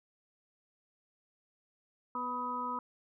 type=harmonic tone with a mistuned harmonic; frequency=246.9 Hz; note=B3; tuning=in tune; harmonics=1 / 2 / 4 / 5; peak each=-43 / -47 / -36 / -38 dBFS; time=2.15-2.79 s; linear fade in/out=2 ms; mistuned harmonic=5; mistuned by=+37 cents; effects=none